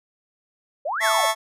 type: exponential two-way sweep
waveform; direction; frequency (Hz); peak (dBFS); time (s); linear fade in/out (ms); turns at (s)
sine; up then down; 527 to 2093 to 527; -23; 0.85-1.26; 10; 1.02
type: chord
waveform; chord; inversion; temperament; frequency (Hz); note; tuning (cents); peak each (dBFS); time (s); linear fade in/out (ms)
sawtooth; A major; second; just; 660 / 880 / 1100; E5 / A5 / C#6; +2 / 0 / -14; -19; 1-1.35; 50
effects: resampled to 32000 Hz